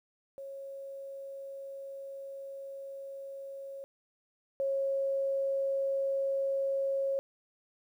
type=tone pair in turn; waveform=sine; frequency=548 / 545.6 Hz; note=C#5 / C#5; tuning=-20 / -28 cents; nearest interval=unison; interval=8 cents; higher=first; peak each=-40 / -28 dBFS; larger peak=second; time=0.38-3.84 / 4.6-7.19 s; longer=first; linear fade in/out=0 ms; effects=11-bit